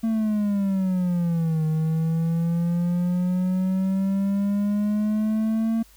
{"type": "exponential two-way sweep", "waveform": "triangle", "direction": "down then up", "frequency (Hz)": [227.1, 156.2, 227.1], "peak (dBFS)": -18, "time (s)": [0.03, 5.83], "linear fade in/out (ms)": 10, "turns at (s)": 1.65, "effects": ["added 50 Hz sine -53 dBFS peak until 5.96 s", "white hiss -55 dBFS RMS until 5.96 s"]}